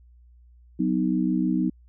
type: chord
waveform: sine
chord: B major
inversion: second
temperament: equal with one note detuned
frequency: 185 / 251.4 / 311.1 Hz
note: F#3 / B3 / D#4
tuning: 0 / +31 / 0 cents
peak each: -25 dBFS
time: 0.79-1.7 s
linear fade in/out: 10 ms
effects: added 60 Hz sine -50 dBFS peak until 1.88 s